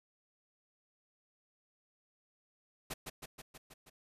pink noise with echo, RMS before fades -40 dBFS, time 2.9-2.94 s, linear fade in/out 10 ms, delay 160 ms, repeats 6, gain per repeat -3 dB, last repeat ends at 3.9 s, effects resampled to 32000 Hz

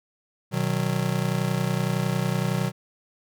square chord, B major, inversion none, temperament just, 123.47 / 154.34 / 185.21 Hz, B2 / D#3 / F#3, 0 / -14 / +2 cents, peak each -28 dBFS, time 0.51-2.72 s, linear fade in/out 50 ms, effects none

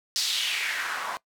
white noise with band-pass filter sweep, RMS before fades -29 dBFS, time 0.16-1.17 s, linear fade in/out 0 ms, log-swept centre 4900 to 910 Hz, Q 2.7, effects noise-tail reverb RT60 0.1 s tail -20 dB re dry

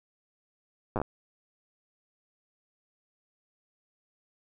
slowing click train, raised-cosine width 1 ms, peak -16 dBFS, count 6, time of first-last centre 0.96-1.016 s, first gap 8 ms, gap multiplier 1.17, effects none

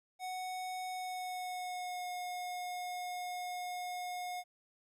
square tone with pitch glide, 740 to 721 Hz, F#5 to F#5, 0 to -45 cents, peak -39 dBFS, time 0.19-4.44 s, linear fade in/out 50 ms, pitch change -45 cents, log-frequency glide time 0.88-2.09 s, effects resampled to 32000 Hz + 13-bit

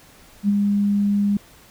sine tone with ADSR envelope, 203 Hz, G#3, 39 cents flat, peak -13 dBFS, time 0.43-1.37 s, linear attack 56 ms, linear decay 26 ms, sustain -3 dB, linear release 3 ms, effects pink hiss -49 dBFS RMS until 1.7 s

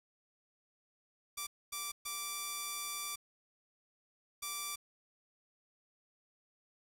5% pulse tone bursts at uneven times, 1169 Hz, D6, 8 cents flat, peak -26 dBFS, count 4, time 1.37-1.47 / 1.72-1.92 / 2.05-3.16 / 4.42-4.76 s, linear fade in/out 10 ms, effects resampled to 32000 Hz + 9-bit

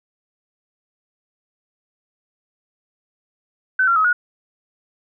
sine tone with pitch steps, 1520 / 1374 / 1274 / 1450 Hz, F#6 / F6 / D#6 / F#6, +46 / -29 / +41 / -35 cents, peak -13 dBFS, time 3.79-4.13 s, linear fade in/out 5 ms, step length 85 ms, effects none

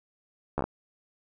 slowing click train, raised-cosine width 1 ms, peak -14 dBFS, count 5, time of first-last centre 0.58-0.64 s, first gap 13 ms, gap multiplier 1.1, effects none

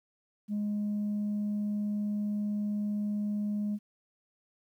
sine tone, 207.7 Hz, G#3, in tune, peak -27 dBFS, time 0.48-3.79 s, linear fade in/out 50 ms, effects tanh soft clip ceiling -27 dBFS + 11-bit

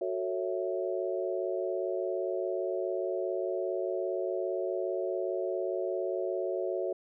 sine chord, F# minor seventh, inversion none, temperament equal with one note detuned, 370 / 447.4 / 554.4 / 659.3 Hz, F#4 / A4 / C#5 / E5, 0 / +29 / 0 / 0 cents, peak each -33 / -38 / -35 / -36 dBFS, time 0.01-6.93 s, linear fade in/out 5 ms, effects none

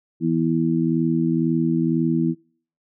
harmonic tone, 82 Hz, E2, 9 cents flat, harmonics 2 / 3 / 4, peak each -22 / -22 / -22 dBFS, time 0.2-2.35 s, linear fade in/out 50 ms, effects noise-tail reverb RT60 0.5 s tail -25 dB re dry

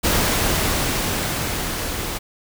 pink noise with level ramp, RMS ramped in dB -18 to -27 dBFS, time 0.03-2.19 s, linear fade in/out 20 ms, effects none

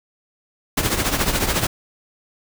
pink noise with tremolo, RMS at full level -17 dBFS, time 0.77-1.67 s, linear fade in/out 5 ms, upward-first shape triangle, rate 14 Hz, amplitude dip 75%, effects none

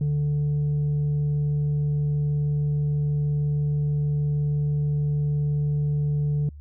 sine tone, 146.83 Hz, D3, in tune, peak -18 dBFS, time 0.01-6.49 s, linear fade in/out 2 ms, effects tanh soft clip ceiling -20 dBFS + added 73 Hz sine -39 dBFS peak until 6.6 s

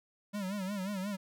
square tone with vibrato, 196 Hz, G3, in tune, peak -35 dBFS, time 0.33-1.17 s, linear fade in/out 20 ms, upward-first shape sine, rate 5.6 Hz, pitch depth 110 cents each way, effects none

